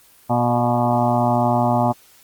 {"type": "harmonic tone with a mistuned harmonic", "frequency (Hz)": 121.2, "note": "B2", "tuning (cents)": -32, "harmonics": [1, 2, 3, 5, 6, 7, 8, 9, 10], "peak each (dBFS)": [-22, -21, -30, -23, -21, -22, -28, -29, -33], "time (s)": [0.29, 1.93], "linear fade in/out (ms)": 20, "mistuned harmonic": 6, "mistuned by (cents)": -27, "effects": ["white hiss -51 dBFS RMS until 2.23 s", "Opus 24 kbps"]}